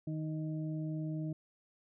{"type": "harmonic tone", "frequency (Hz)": 156, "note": "D#3", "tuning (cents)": 5, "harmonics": [1, 2, 4], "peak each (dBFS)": [-36, -40, -50], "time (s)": [0.07, 1.33], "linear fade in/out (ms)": 5, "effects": []}